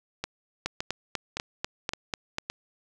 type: two click trains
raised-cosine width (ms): 0.2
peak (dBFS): -13 / -11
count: 5 / 8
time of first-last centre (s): 0.24-2.5 / 0.66-2.384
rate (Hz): 1.77 / 4.06
effects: none